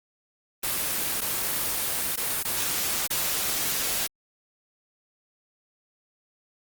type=noise with dropouts; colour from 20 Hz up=white; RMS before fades=-27 dBFS; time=0.63-4.07 s; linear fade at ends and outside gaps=5 ms; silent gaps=1.208-1.215 / 2.16-2.174 / 2.429-2.448 / 3.071-3.103 s; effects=Opus 24 kbps